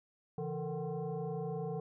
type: tone with frequency modulation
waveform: sine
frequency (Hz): 138.59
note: C#3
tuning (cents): 0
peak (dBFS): -35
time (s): 0.38-1.8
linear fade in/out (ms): 2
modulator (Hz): 305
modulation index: 1.7
effects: none